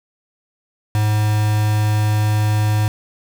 triangle tone with quantisation, 106.2 Hz, G#2, 39 cents sharp, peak -12 dBFS, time 0.95-2.88 s, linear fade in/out 0 ms, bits 4, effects none

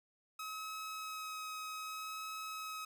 sawtooth tone with vibrato, 1276 Hz, D#6, 43 cents sharp, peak -38 dBFS, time 0.39-2.85 s, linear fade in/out 5 ms, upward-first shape sine, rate 0.64 Hz, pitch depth 10 cents each way, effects 13-bit

